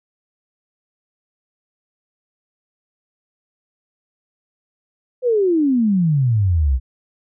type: exponential sweep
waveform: sine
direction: down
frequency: 517 to 60.4 Hz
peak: -13 dBFS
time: 5.22-6.8 s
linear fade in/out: 50 ms
effects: none